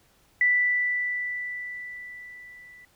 sine tone with level ramp, 1975.5 Hz, B6, in tune, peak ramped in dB -17 to -47 dBFS, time 0.41-2.85 s, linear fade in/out 2 ms, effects pink hiss -62 dBFS RMS until 2.95 s

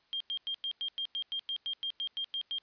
sine tone bursts, 3203 Hz, G7, 37 cents sharp, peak -32 dBFS, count 15, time 0.13-2.584 s, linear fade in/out 0 ms, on 74 ms, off 96 ms, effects white hiss -69 dBFS RMS until 2.62 s + resampled to 11025 Hz

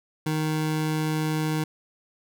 25% pulse tone, 155.56 Hz, D#3, in tune, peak -20 dBFS, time 0.26-1.64 s, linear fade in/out 5 ms, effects none

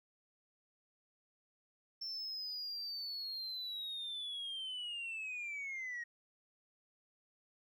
sine linear sweep, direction down, 5400 to 1871 Hz, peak -38 dBFS, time 2.01-6.04 s, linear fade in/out 10 ms, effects tanh soft clip ceiling -38 dBFS + 13-bit

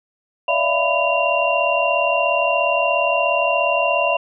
sine tone cluster, 576 / 653 / 690 / 999 / 2767 Hz, D5 / E5 / F5 / B5 / F7, -34 / -17 / -21 / +20 / -17 cents, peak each -22 / -22 / -22 / -22 / -21 dBFS, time 0.48-4.17 s, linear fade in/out 5 ms, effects none

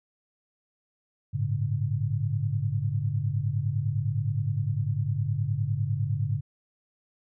sine tone cluster, 101.6 / 111.4 / 142.2 Hz, G#2 / A2 / C#3, -38 / +22 / +45 cents, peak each -29 dBFS, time 1.33-6.41 s, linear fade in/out 20 ms, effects none

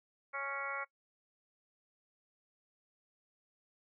harmonic tone, 277.2 Hz, C#4, in tune, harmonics 2 / 3 / 4 / 5 / 6 / 7 / 8, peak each -46 / -48 / -43 / -41 / -52 / -46 / -43 dBFS, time 0.33-0.85 s, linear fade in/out 20 ms, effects noise-tail reverb RT60 0.1 s tail -22 dB re dry

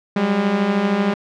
sawtooth beating tone pair, 189.9 / 202.9 Hz, F#3 / G#3, +45 / -40 cents, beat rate 13 Hz, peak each -19 / -13 dBFS, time 0.16-1.14 s, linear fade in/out 5 ms, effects low-pass 3000 Hz 12 dB/octave

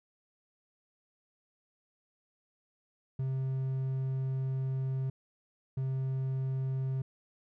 triangle tone bursts at uneven times, 132.4 Hz, C3, 21 cents sharp, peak -28 dBFS, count 2, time 3.19-5.1 / 5.77-7.02 s, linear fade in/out 5 ms, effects none

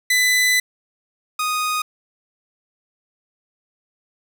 sawtooth tone pair in turn, 2000 / 1242.6 Hz, B6 / D#6, +21 / -3 cents, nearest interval minor sixth, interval 824 cents, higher first, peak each -11 / -16 dBFS, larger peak first, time 0.1-0.6 / 1.39-1.82 s, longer first, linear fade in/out 5 ms, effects none

